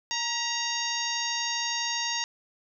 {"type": "harmonic tone with a mistuned harmonic", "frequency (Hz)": 932.3, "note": "A#5", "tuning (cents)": 0, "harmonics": [1, 2, 3, 4, 5, 6, 7], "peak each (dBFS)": [-35, -35, -35, -35, -35, -35, -35], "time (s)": [0.11, 2.24], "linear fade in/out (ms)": 0, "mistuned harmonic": 2, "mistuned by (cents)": 48, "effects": []}